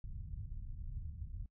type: low-pass noise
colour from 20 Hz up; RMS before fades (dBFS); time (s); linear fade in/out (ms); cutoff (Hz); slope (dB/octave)
pink; -44; 0.04-1.46; 2; 120; 24
effects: noise-tail reverb RT60 0.1 s tail -25 dB re dry